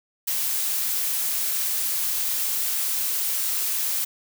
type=noise; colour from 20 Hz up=blue; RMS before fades=-25 dBFS; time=0.27-4.05 s; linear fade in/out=10 ms; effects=none